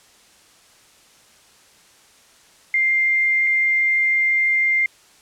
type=tone pair in turn; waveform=sine; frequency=2102 / 2102 Hz; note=C7 / C7; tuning=+7 / +7 cents; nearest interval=unison; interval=0 cents; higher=neither; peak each=-15 dBFS; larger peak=neither; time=2.74-3.47 / 3.47-4.86 s; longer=second; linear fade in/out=2 ms; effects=white hiss -52 dBFS RMS until 5.21 s + low-pass 9000 Hz 12 dB/octave